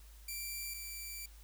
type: tone pair in turn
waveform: 5% pulse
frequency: 2349 / 2336 Hz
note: D7 / D7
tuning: 0 / -10 cents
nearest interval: unison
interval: 10 cents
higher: first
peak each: -30 / -33 dBFS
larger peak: first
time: 0.28-0.74 / 0.74-1.26 s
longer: second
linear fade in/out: 5 ms
effects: added 52 Hz sine -53 dBFS peak until 1.43 s + white hiss -63 dBFS RMS until 1.43 s